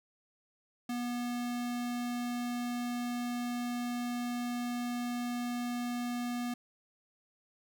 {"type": "tone", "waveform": "square", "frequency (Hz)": 242.5, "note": "B3", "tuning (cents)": -31, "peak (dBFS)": -34, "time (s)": [0.89, 6.54], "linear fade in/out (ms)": 5, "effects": []}